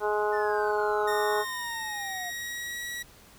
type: harmonic tone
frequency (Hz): 210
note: G#3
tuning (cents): +19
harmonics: 2 / 3 / 4 / 5 / 6 / 7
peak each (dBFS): -27 / -34 / -30 / -34 / -38 / -35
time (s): 0-1.45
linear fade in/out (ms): 50
type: exponential sweep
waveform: triangle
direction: down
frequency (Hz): 1800 to 701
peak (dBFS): -35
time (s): 0.32-2.31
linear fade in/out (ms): 20
type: tone with pitch glide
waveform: sawtooth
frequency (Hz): 1841 to 1924.7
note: A#6 to B6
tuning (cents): -22 to -45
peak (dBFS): -30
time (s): 1.07-3.03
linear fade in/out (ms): 10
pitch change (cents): +77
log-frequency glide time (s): 1.38-2.91
effects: pink hiss -54 dBFS RMS until 3.38 s